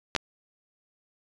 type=clicks; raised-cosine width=0.2 ms; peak=-8 / -7 dBFS; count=2; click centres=0.151 / 0.163 s; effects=resampled to 22050 Hz